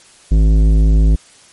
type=tone with tanh clipping; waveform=sine; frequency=53.1 Hz; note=G#1; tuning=39 cents sharp; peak=-9 dBFS; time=0.31-1.16 s; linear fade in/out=10 ms; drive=13 dB; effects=white hiss -45 dBFS RMS until 1.52 s + MP3 48 kbps